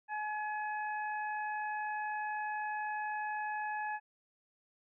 harmonic tone, 848 Hz, G#5, 36 cents sharp, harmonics 1 / 2 / 3, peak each -36 / -40 / -49 dBFS, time 0.08-4 s, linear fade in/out 50 ms, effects none

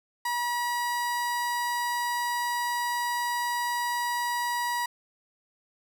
30% pulse tone, 964 Hz, B5, 42 cents flat, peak -24 dBFS, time 0.25-4.86 s, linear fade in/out 5 ms, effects none

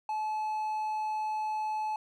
triangle tone, 861 Hz, A5, 38 cents flat, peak -28 dBFS, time 0.09-1.96 s, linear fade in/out 2 ms, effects none

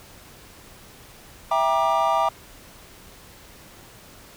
triangle chord, E half-diminished seventh, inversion none, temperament just, 659.3 / 791.1 / 949.3 / 1186.7 Hz, E5 / G5 / Bb5 / D6, 0 / +16 / +31 / +18 cents, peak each -22 dBFS, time 1.51-2.29 s, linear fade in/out 5 ms, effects pink hiss -47 dBFS RMS until 4.36 s

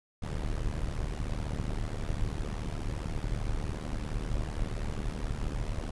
brown noise with amplitude modulation, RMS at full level -29 dBFS, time 0.22-5.91 s, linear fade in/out 10 ms, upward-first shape sine, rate 75.5 Hz, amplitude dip 90%, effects resampled to 24000 Hz

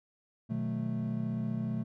triangle chord, B dominant seventh, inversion none, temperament equal, 123.47 / 155.56 / 185 / 220 Hz, B2 / D#3 / F#3 / A3, 0 / 0 / 0 / 0 cents, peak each -34 / -38 / -37 / -32 dBFS, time 0.49-1.84 s, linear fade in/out 20 ms, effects none

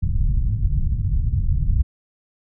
pink low-pass noise, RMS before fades -19 dBFS, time 0.02-1.83 s, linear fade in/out 10 ms, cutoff 130 Hz, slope 24 dB/octave, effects none

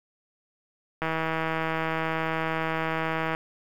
click train, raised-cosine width 0.5 ms, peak -13 dBFS, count 376, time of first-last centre 1.02-3.349 s, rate 161 Hz, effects 8-bit

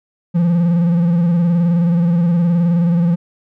triangle tone with vibrato, 171.3 Hz, F3, 33 cents flat, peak -9 dBFS, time 0.34-3.16 s, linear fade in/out 20 ms, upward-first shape square, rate 19 Hz, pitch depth 45 cents each way, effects none

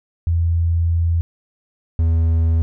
sine / triangle tone pair in turn, 84.1 / 81.85 Hz, E2 / E2, +35 / -12 cents, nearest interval unison, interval 47 cents, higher first, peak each -14 / -11 dBFS, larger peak second, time 0.27-1.21 / 1.99-2.62 s, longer first, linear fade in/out 0 ms, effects none

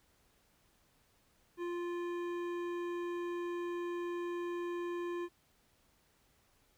sine tone with hard clipping, 348.4 Hz, F4, 4 cents flat, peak -38 dBFS, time 1.57-5.29 s, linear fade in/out 50 ms, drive 13 dB, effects pink hiss -71 dBFS RMS until 6.77 s

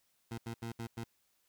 20% pulse tone bursts at uneven times, 115.7 Hz, A#2, 13 cents flat, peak -34 dBFS, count 5, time 0.31-0.38 / 0.46-0.54 / 0.62-0.72 / 0.79-0.87 / 0.97-1.04 s, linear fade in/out 5 ms, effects white hiss -75 dBFS RMS until 1.48 s

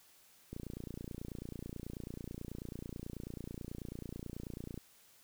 click train, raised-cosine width 3 ms, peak -30 dBFS, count 125, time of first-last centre 0.53-4.777 s, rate 29.2 Hz, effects white hiss -64 dBFS RMS until 5.23 s

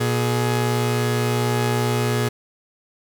sawtooth tone pair together, 120.13 / 420 Hz, B2 / G#4, -47 / +19 cents, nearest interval octave + minor seventh, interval 2166 cents, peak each -16 / -20 dBFS, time 0-2.29 s, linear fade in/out 10 ms, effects none

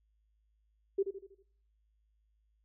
sine tone with echo, 392 Hz, G4, in tune, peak -26 dBFS, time 0.98-1.03 s, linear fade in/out 10 ms, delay 80 ms, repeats 5, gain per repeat -7 dB, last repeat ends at 1.43 s, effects noise-tail reverb RT60 0.6 s tail -19 dB re dry + added 53 Hz sine -70 dBFS peak until 2.64 s

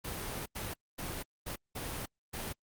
pink noise bursts at uneven times, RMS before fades -39 dBFS, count 6, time 0.04-0.46 / 0.55-0.74 / 0.98-1.23 / 1.46-1.56 / 1.75-2.06 / 2.33-2.53 s, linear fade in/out 10 ms, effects Opus 32 kbps

